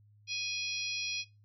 harmonic tone with a mistuned harmonic, 830.6 Hz, G#5, in tune, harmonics 3 / 4 / 5 / 6 / 7, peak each -37 / -41 / -40 / -42 / -41 dBFS, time 0.27-1.25 s, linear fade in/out 50 ms, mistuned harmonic 7, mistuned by -57 cents, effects noise-tail reverb RT60 0.3 s tail -22 dB re dry + added 104 Hz sine -59 dBFS peak until 1.44 s

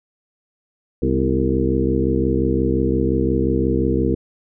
harmonic tone with a mistuned harmonic, 65.7 Hz, C2, 8 cents sharp, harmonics 1 / 2 / 3 / 4 / 5 / 6 / 7, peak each -23 / -24 / -25 / -23 / -22 / -24 / -24 dBFS, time 1.02-4.15 s, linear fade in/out 5 ms, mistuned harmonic 4, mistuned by -71 cents, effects none

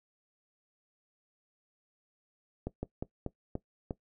slowing click train, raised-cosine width 2 ms, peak -21 dBFS, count 6, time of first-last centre 2.67-3.908 s, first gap 160 ms, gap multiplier 1.22, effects noise-tail reverb RT60 0.1 s tail -18 dB re dry

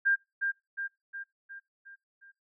sine tone with echo, 1597 Hz, G6, 32 cents sharp, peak -22 dBFS, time 0.05-0.16 s, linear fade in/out 20 ms, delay 360 ms, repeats 6, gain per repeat -5 dB, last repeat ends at 2.32 s, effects noise-tail reverb RT60 0.2 s tail -19 dB re dry

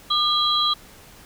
sine tone cluster, 1203 / 3275 / 3970 Hz, D6 / G#7 / B7, +41 / -25 / +8 cents, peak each -22 dBFS, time 0.1-0.74 s, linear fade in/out 10 ms, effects pink hiss -47 dBFS RMS until 1.25 s

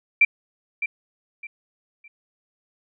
sine tone with echo, 2352 Hz, D7, 2 cents sharp, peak -11 dBFS, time 0.21-0.25 s, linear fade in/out 5 ms, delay 610 ms, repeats 3, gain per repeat -11 dB, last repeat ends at 2.08 s, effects none

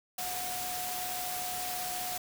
sine tone in noise, 727 Hz, F#5, 31 cents flat, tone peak -38 dBFS, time 0.18-2.18 s, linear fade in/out 5 ms, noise white, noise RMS -37 dBFS, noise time 0.18-2.18 s, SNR -4 dB, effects none

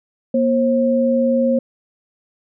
sine tone pair together, 238 / 534.6 Hz, A#3 / C5, +36 / +37 cents, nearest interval octave + major second, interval 1401 cents, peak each -16 dBFS, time 0.34-1.59 s, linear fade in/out 5 ms, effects none

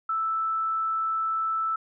sine tone, 1318.5 Hz, E6, in tune, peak -24 dBFS, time 0.09-1.76 s, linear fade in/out 5 ms, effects none

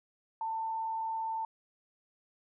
sine tone with frequency modulation, 894 Hz, A5, 27 cents sharp, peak -32 dBFS, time 0.41-1.45 s, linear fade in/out 2 ms, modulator 37.7 Hz, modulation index 0.25, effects none

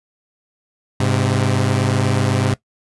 sawtooth tone pair together, 101.8 / 129.9 Hz, G#2 / C3, -34 / -12 cents, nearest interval major third, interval 422 cents, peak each -14 dBFS, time 1-2.54 s, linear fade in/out 5 ms, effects noise-tail reverb RT60 0.1 s tail -18 dB re dry + resampled to 24000 Hz

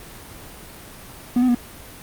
triangle tone with pitch steps, 244.6 / 253.4 / 241.5 Hz, B3 / B3 / B3, -16 / +45 / -39 cents, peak -12 dBFS, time 1.36-1.549 s, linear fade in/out 5 ms, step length 63 ms, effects pink hiss -40 dBFS RMS until 2.02 s + Opus 32 kbps

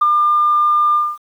sine tone with ADSR envelope, 1201 Hz, D6, 38 cents sharp, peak -7 dBFS, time 0.01-1.18 s, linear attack 10 ms, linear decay 23 ms, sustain -3 dB, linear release 230 ms, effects tanh soft clip ceiling -4 dBFS + 8-bit

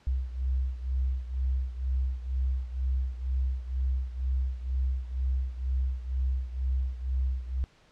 sine beating tone pair, 64 / 66.1 Hz, C2 / C2, -38 / +18 cents, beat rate 2.1 Hz, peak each -28 / -32 dBFS, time 0.07-7.64 s, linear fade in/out 0 ms, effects pink hiss -61 dBFS RMS until 7.91 s + low-pass 5000 Hz 12 dB/octave

